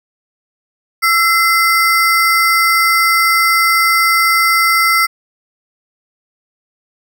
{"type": "ring-modulated tone", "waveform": "square", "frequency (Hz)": 1697, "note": "G#6", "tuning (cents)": 37, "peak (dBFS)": -7, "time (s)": [1.02, 5.07], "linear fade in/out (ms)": 20, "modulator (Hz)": 365, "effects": []}